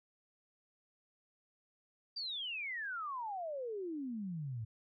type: exponential sweep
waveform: sine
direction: down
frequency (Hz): 4767 to 105.8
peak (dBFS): -38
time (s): 2.16-4.65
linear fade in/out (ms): 10
effects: none